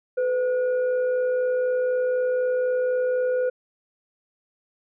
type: tone with frequency modulation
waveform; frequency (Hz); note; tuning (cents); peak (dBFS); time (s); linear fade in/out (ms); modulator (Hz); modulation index
sine; 504; B4; +35; -20; 0.17-3.5; 10; 944; 0.32
effects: none